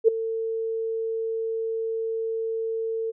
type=tone with ADSR envelope; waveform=sine; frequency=450 Hz; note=A4; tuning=39 cents sharp; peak=-10 dBFS; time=0.04-3.12 s; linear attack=41 ms; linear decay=7 ms; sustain=-15 dB; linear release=25 ms; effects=none